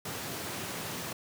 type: high-pass noise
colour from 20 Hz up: pink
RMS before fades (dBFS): -38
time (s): 0.05-1.13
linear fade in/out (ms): 5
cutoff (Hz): 100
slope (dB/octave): 24
effects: none